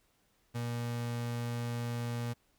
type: tone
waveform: 35% pulse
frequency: 119 Hz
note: A#2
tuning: 36 cents sharp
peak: -32 dBFS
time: 0.54-2.34 s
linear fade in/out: 20 ms
effects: pink hiss -72 dBFS RMS until 2.58 s